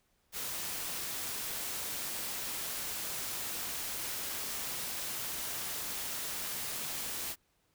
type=noise; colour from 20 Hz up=white; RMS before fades=-38 dBFS; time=0.32-7.36 s; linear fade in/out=50 ms; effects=pink hiss -74 dBFS RMS until 7.74 s